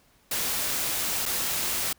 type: noise with dropouts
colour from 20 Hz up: white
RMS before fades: -28 dBFS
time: 0.31-1.93 s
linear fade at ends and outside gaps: 5 ms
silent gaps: 1.256-1.26 s
effects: pink hiss -62 dBFS RMS until 1.98 s